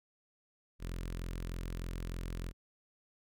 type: tone with notch filter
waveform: sawtooth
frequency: 43.27 Hz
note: F1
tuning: 15 cents flat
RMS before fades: -40 dBFS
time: 0.79-2.53 s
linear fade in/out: 50 ms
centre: 780 Hz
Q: 1.3
effects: none